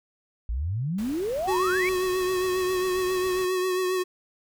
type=exponential sweep; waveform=sine; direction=up; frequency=52.7 to 2349 Hz; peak=-25 dBFS; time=0.49-1.89 s; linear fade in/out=0 ms
type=noise; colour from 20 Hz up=pink; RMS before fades=-43 dBFS; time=0.98-3.45 s; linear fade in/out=5 ms
type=tone with vibrato; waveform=square; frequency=369 Hz; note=F#4; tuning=5 cents flat; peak=-24 dBFS; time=1.47-4.04 s; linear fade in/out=20 ms; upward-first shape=triangle; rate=7.4 Hz; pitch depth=36 cents each way
effects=none